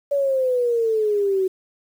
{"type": "exponential sweep", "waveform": "sine", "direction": "down", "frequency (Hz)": [572, 372.5], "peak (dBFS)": -17, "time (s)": [0.11, 1.48], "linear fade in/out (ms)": 10, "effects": ["8-bit"]}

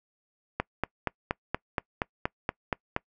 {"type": "click train", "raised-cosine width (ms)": 0.5, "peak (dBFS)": -11, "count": 11, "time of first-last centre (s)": [0.6, 2.964], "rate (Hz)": 4.23, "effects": ["noise-tail reverb RT60 0.1 s tail -25 dB re dry"]}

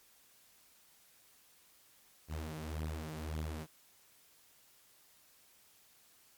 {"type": "beating tone pair", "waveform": "sawtooth", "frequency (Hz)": [77, 78.8], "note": ["D#2", "D#2"], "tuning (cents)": [-17, 23], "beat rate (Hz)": 1.8, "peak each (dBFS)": [-38, -37], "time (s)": [2.28, 3.67], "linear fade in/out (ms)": 50, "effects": ["white hiss -65 dBFS RMS until 6.37 s", "MP3 96 kbps"]}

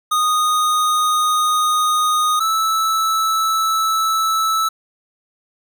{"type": "tone pair in turn", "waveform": "square", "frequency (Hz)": [1238, 1311.6], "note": ["D#6", "E6"], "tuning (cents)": [-9, -9], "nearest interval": "minor second", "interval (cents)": 100, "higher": "second", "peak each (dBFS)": [-15, -16], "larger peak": "first", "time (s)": [[0.11, 2.4], [2.4, 4.69]], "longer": "neither", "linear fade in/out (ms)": 10, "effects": []}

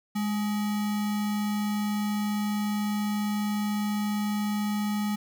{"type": "tone with sample-and-hold", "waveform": "sine", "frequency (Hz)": 207.8, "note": "G#3", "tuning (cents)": 1, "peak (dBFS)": -25, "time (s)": [0.15, 5.16], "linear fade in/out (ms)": 10, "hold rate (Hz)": 1050, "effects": []}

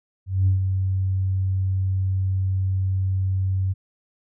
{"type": "tone with ADSR envelope", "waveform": "sine", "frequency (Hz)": 94.8, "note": "F#2", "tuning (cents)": 43, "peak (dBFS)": -13, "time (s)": [0.26, 3.74], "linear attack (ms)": 210, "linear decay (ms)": 120, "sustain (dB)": -6, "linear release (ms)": 24, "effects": ["tanh soft clip ceiling -11 dBFS"]}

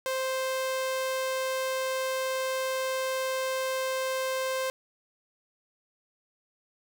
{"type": "tone", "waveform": "sawtooth", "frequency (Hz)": 523.3, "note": "C5", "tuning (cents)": 0, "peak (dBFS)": -24, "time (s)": [0.06, 4.7], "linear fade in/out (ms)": 0, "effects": []}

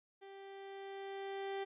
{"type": "tone with level ramp", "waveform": "30% pulse", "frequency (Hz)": 392, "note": "G4", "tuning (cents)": 0, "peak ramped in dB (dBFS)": [-49, -35], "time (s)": [0.21, 1.65], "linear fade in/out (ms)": 20, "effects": ["resampled to 8000 Hz"]}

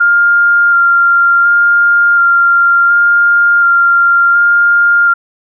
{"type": "tone with vibrato", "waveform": "sine", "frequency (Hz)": 1396.9, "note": "F6", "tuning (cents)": 0, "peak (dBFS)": -5, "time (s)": [0, 5.14], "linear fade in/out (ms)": 10, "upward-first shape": "square", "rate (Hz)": 0.69, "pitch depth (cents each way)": 10, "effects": []}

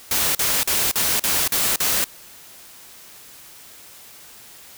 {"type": "noise bursts", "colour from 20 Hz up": "white", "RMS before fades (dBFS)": -20, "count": 7, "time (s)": [0.11, 2.042], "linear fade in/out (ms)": 2, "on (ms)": 240, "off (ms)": 42, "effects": ["white hiss -44 dBFS RMS until 4.77 s"]}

